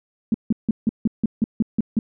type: tone bursts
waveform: sine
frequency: 220.9 Hz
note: A3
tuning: 7 cents sharp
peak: -14 dBFS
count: 10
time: 0.32-1.99 s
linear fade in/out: 2 ms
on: 23 ms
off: 160 ms
effects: none